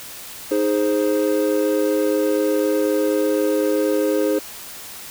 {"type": "chord", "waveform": "triangle", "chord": "Ab major", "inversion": "second", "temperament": "equal", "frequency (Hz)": [311.1, 415.3, 523.3], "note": ["Eb4", "Ab4", "C5"], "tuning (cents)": [0, 0, 0], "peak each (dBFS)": -19, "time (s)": [0.51, 4.39], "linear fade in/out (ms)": 5, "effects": ["white hiss -36 dBFS RMS until 5.1 s"]}